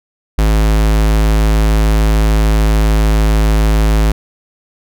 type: tone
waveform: square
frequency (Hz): 53.4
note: G#1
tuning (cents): +49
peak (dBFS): -9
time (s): 0.38-4.12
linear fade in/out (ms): 5
effects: none